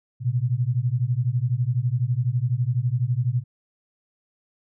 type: beating tone pair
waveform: sine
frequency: 117.2 / 129.2 Hz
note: A#2 / C3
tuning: +10 / -21 cents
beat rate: 12 Hz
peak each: -23 dBFS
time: 0.2-3.44 s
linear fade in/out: 50 ms
effects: none

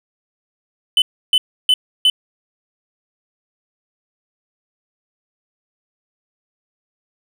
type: tone bursts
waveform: triangle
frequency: 3020 Hz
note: F#7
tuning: 35 cents sharp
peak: -8 dBFS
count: 4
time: 0.97-2.1 s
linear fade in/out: 2 ms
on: 50 ms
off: 310 ms
effects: none

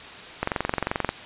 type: click train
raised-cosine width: 0.5 ms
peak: -8 dBFS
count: 16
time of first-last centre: 0.43-1.091 s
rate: 22.7 Hz
effects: white hiss -40 dBFS RMS until 1.25 s + resampled to 8000 Hz

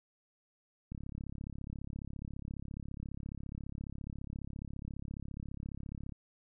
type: click train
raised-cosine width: 5 ms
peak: -30 dBFS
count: 181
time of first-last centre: 0.92-6.122 s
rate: 34.6 Hz
effects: none

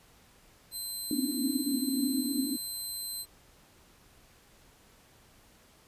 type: tone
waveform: 10% pulse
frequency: 4100 Hz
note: C8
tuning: 36 cents flat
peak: -28 dBFS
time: 0.71-3.26 s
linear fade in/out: 50 ms
type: band-pass noise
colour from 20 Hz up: pink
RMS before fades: -31 dBFS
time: 1.11-2.57 s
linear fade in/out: 2 ms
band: 250 to 300 Hz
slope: 96 dB/octave
effects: pink hiss -60 dBFS RMS until 5.87 s + resampled to 32000 Hz

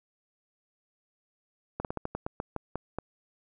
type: slowing click train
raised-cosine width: 1 ms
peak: -18 dBFS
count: 11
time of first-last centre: 1.8-2.986 s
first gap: 48 ms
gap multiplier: 1.19
effects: none

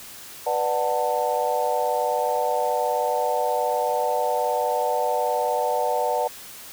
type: chord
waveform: sine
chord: B minor seventh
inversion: none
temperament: just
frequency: 493.9 / 592.7 / 740.8 / 889 Hz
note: B4 / D5 / F#5 / A5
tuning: 0 / +16 / +2 / +18 cents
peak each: -26 dBFS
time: 0.46-6.28 s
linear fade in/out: 10 ms
effects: white hiss -41 dBFS RMS until 6.72 s

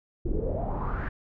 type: noise with low-pass filter sweep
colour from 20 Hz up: brown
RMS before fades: -29 dBFS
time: 0.25-1.09 s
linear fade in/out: 10 ms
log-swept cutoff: 320 to 1800 Hz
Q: 5.3
effects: none

